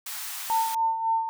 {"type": "high-pass noise", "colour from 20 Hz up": "white", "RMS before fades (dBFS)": -35, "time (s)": [0.06, 0.75], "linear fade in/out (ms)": 5, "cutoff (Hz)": 750, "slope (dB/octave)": 48}
{"type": "tone with tremolo", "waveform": "sine", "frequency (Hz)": 901, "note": "A5", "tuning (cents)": 41, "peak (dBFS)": -20, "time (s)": [0.5, 1.29], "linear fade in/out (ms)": 0, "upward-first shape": "sine", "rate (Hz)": 3.6, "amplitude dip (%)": 60}
{"effects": []}